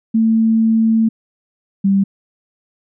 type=tone pair in turn; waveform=sine; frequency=223.7 / 196.23 Hz; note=A3 / G3; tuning=+29 / +2 cents; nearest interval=major second; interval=227 cents; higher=first; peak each=-10 dBFS; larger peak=neither; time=0.14-1.09 / 1.84-2.04 s; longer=first; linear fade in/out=10 ms; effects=none